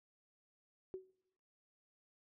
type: tone with exponential decay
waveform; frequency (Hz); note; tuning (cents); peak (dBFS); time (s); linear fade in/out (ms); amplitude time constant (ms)
sine; 375.6; F#4; +26; -38; 0.94-1.1; 0; 33
effects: noise-tail reverb RT60 1.0 s tail -25 dB re dry